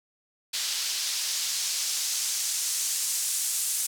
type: noise with band-pass filter sweep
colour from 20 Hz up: white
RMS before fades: -29 dBFS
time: 0.53-3.87 s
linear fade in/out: 10 ms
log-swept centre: 4400 to 8400 Hz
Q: 1.3
effects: none